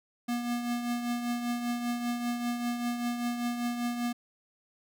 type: tone with tremolo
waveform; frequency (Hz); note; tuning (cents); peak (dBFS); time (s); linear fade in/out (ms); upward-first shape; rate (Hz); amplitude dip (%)
square; 240.1; B3; -49; -28; 0.28-4.13; 10; triangle; 5.1; 55
effects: none